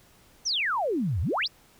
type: exponential two-way sweep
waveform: sine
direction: down then up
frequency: 6380 to 74.1 to 5810 Hz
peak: -24 dBFS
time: 0.45-1.48 s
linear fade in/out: 20 ms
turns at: 1.21 s
effects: pink hiss -58 dBFS RMS until 1.79 s